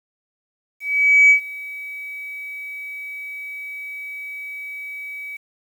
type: tone with ADSR envelope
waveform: sine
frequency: 2280 Hz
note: C#7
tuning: 48 cents sharp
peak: -6 dBFS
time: 0.8-5.37 s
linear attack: 500 ms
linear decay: 100 ms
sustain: -23 dB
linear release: 7 ms
effects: tanh soft clip ceiling -4 dBFS + 8-bit